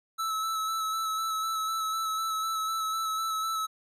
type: tone with vibrato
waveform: square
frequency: 1308 Hz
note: E6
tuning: 14 cents flat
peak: -29 dBFS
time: 0.18-3.67 s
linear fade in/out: 20 ms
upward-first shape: square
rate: 4 Hz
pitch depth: 16 cents each way
effects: resampled to 32000 Hz